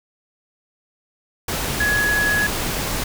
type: tone in noise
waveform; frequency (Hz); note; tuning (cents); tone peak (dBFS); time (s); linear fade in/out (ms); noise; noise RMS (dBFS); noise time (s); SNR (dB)
sine; 1681; G#6; +20; -17; 1.8-2.47; 5; pink; -24; 1.48-3.04; +4
effects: none